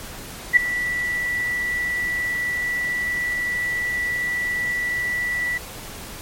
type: tone with ADSR envelope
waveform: sine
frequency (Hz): 1959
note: B6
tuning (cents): -15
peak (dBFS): -6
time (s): 0.53-5.58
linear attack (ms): 35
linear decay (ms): 10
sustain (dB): -15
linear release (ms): 8
effects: pink hiss -36 dBFS RMS until 6.21 s + MP3 64 kbps